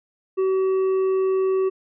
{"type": "tone with hard clipping", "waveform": "triangle", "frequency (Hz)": 380, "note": "F#4", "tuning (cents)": 46, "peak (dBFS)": -19, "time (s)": [0.37, 1.7], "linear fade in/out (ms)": 20, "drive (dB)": 7, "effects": ["resampled to 8000 Hz"]}